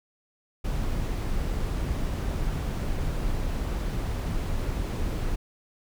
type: noise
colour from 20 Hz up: brown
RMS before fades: -28 dBFS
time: 0.64-5.36 s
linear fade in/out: 10 ms
effects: none